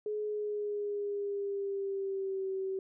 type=tone with pitch glide; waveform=sine; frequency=422.3 to 382.8 Hz; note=G#4 to G4; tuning=+29 to -41 cents; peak=-32 dBFS; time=0.06-2.79 s; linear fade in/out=2 ms; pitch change=-170 cents; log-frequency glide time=0.24-2.48 s; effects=none